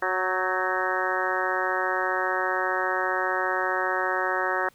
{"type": "harmonic tone with a mistuned harmonic", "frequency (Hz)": 185, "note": "F#3", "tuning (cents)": 0, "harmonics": [2, 3, 4, 5, 6, 7, 8, 9, 10], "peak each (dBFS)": [-32, -32, -32, -32, -32, -32, -32, -32, -32], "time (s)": [0.02, 4.69], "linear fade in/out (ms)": 5, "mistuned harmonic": 8, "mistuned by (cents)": 54, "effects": ["pink hiss -59 dBFS RMS until 4.74 s"]}